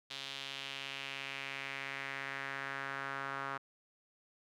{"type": "tone with band-pass filter sweep", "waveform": "sawtooth", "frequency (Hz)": 137.1, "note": "C#3", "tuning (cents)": -19, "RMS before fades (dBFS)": -42, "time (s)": [0.1, 3.58], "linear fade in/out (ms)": 10, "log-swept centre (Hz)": [3600, 1300], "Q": 2.6, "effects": []}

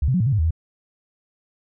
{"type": "tone with pitch steps", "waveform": "sine", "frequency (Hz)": [71.1, 129.4, 181.6, 111.8, 138.4, 105.5, 79, 81.4], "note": ["C#2", "C3", "F#3", "A2", "C#3", "G#2", "D#2", "E2"], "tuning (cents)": [45, -19, -32, 28, -2, 28, 27, -21], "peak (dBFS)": -16, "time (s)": [0.02, 0.508], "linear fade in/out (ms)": 5, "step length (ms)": 61, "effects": []}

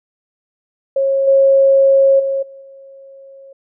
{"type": "tone with level steps", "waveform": "sine", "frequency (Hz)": 544, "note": "C#5", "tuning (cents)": -33, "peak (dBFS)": [-12, -7, -15, -34, -36], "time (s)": [0.96, 3.53], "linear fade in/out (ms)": 5, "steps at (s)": [1.27, 2.19, 2.42, 2.61], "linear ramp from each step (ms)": 10, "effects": []}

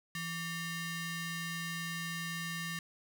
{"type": "ring-modulated tone", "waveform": "sawtooth", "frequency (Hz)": 987.8, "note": "B5", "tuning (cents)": 0, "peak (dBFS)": -30, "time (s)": [0.15, 2.79], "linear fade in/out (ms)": 2, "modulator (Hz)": 820, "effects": []}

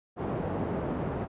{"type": "band-pass noise", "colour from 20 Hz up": "pink", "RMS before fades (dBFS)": -32, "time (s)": [0.16, 1.28], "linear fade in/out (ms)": 50, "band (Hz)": [100, 750], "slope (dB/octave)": 12, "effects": ["resampled to 8000 Hz"]}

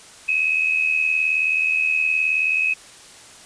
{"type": "tone pair together", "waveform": "sine", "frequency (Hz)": [2489, 2568], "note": ["D#7", "E7"], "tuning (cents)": [0, -46], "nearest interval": "minor second", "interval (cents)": 54, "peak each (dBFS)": [-24, -18], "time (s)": [0.28, 2.74], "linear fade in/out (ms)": 10, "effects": ["white hiss -44 dBFS RMS until 3.45 s", "resampled to 22050 Hz"]}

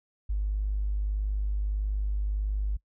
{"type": "tone with tanh clipping", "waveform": "triangle", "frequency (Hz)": 50.8, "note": "G#1", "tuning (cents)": -38, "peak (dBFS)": -25, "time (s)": [0.29, 2.77], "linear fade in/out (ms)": 10, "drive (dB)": 2, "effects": ["noise-tail reverb RT60 0.1 s tail -22 dB re dry"]}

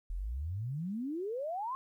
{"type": "exponential sweep", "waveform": "sine", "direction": "up", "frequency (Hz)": [38.81, 1087], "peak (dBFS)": -34, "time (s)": [0.1, 1.75], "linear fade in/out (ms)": 0, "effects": ["12-bit"]}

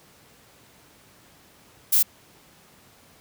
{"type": "noise", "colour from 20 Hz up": "violet", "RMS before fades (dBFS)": -18, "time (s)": [1.92, 2.03], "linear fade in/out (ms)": 10, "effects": ["pink hiss -54 dBFS RMS until 3.2 s", "high-pass 80 Hz 12 dB/octave"]}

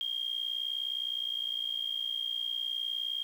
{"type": "tone with amplitude modulation", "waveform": "sine", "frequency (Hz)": 3221, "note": "G7", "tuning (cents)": 46, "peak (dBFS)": -28, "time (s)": [0.01, 3.23], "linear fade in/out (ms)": 0, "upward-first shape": "sine", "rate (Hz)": 59.6, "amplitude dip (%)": 80, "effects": ["9-bit"]}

